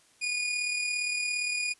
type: tone with amplitude modulation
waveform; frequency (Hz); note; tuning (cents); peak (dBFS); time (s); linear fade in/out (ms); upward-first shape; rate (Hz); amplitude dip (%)
sawtooth; 2450; D#7; -27; -23; 0.21-1.74; 20; sine; 37.4; 40
effects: white hiss -62 dBFS RMS until 1.79 s + resampled to 24000 Hz